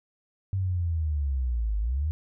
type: linear two-way sweep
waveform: sine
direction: down then up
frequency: 97.7 to 50.3 to 81.3 Hz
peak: -24 dBFS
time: 0.53-2.11 s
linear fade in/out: 0 ms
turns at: 1.78 s
effects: none